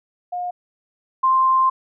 sine tone pair in turn, 715 / 1048.2 Hz, F5 / C6, +41 / +3 cents, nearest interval perfect fifth, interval 662 cents, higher second, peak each -23 / -13 dBFS, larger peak second, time 0.32-0.51 / 1.23-1.7 s, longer second, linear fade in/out 10 ms, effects none

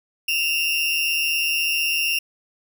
35% pulse tone pair together, 2625 / 2781 Hz, E7 / F7, -8 / -8 cents, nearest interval minor second, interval 100 cents, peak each -25 / -19 dBFS, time 0.28-2.19 s, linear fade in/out 5 ms, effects none

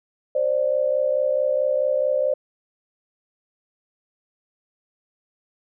sine tone pair together, 527.4 / 592 Hz, C5 / D5, +14 / +14 cents, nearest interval major second, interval 200 cents, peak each -21 dBFS, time 0.35-2.34 s, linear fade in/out 5 ms, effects none

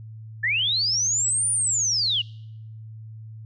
sine linear two-way sweep, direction up then down, 1700 to 9520 to 2749 Hz, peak -20 dBFS, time 0.43-2.22 s, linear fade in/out 10 ms, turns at 1.51 s, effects noise-tail reverb RT60 0.8 s tail -26 dB re dry + added 110 Hz sine -37 dBFS peak until 3.45 s

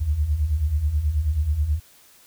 sine beating tone pair, 68.6 / 77.9 Hz, C#2 / D#2, -17 / +3 cents, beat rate 9.3 Hz, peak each -26 / -20 dBFS, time 0-1.8 s, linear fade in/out 20 ms, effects white hiss -53 dBFS RMS until 2.26 s

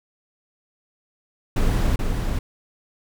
brown noise with echo, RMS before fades -19 dBFS, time 1.56-1.96 s, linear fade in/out 5 ms, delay 430 ms, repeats 1, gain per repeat -4 dB, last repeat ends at 2.39 s, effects none

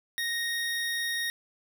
25% pulse tone, 1864.7 Hz, A#6, in tune, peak -25 dBFS, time 0.18-1.3 s, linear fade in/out 0 ms, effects none

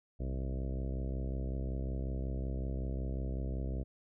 harmonic tone with a mistuned harmonic, 65.41 Hz, C2, in tune, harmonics 1 / 2 / 3 / 4 / 5 / 6 / 7 / 8 / 9 / 10, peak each -35 / -41 / -45 / -47 / -49 / -51 / -52 / -53 / -54 / -55 dBFS, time 0.19-3.84 s, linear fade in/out 20 ms, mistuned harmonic 1, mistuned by -120 cents, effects none

